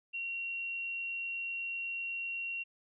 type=tone; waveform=sine; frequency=2744 Hz; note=F7; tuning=31 cents flat; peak=-35 dBFS; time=0.13-2.64 s; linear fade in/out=20 ms; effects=none